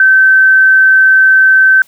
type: tone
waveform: sine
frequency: 1542 Hz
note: G6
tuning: 29 cents flat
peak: -3 dBFS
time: 0-1.82 s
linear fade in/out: 2 ms
effects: white hiss -48 dBFS RMS until 1.87 s